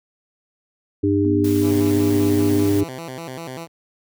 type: harmonic tone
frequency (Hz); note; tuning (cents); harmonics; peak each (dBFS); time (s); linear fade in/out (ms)
100.3; G2; +40; 1 / 3 / 4; -22 / -17 / -21; 1.03-2.84; 10
type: tone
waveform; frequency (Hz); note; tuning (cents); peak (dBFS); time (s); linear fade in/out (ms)
sine; 244.2; B3; -19; -24; 1.25-2.64; 0
type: noise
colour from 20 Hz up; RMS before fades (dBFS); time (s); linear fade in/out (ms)
white; -35; 1.44-2.81; 5
type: tone with vibrato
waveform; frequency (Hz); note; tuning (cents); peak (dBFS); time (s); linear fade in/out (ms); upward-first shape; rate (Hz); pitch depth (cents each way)
10% pulse; 146.83; D3; 0; -22; 1.61-3.68; 50; square; 5.1; 220
effects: none